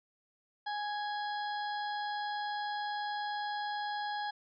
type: harmonic tone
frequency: 830.6 Hz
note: G#5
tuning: in tune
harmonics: 1 / 2 / 4 / 5 / 6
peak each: -35 / -41 / -47 / -49 / -51 dBFS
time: 0.66-4.31 s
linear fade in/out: 10 ms
effects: none